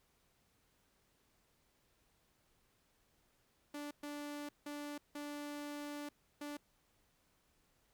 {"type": "tone bursts at uneven times", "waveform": "sawtooth", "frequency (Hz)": 292.1, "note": "D4", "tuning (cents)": -9, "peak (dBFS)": -39, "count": 5, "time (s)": [[3.74, 3.91], [4.03, 4.49], [4.66, 4.98], [5.15, 6.09], [6.41, 6.57]], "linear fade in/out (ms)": 5, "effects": ["pink hiss -75 dBFS RMS until 7.93 s"]}